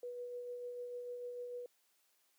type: tone with tremolo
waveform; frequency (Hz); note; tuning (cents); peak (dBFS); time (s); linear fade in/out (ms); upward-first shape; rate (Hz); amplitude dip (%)
sine; 488.6; B4; -19; -40; 0.03-1.66; 2; sine; 6.7; 30
effects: white hiss -75 dBFS RMS until 2.38 s + high-pass 300 Hz 12 dB/octave